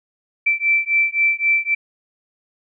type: beating tone pair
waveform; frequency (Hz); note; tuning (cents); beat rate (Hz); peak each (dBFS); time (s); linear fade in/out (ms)
sine; 2332 / 2335.8; D7 / D7; -13 / -10; 3.8; -18; 0.46-1.75; 10
effects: none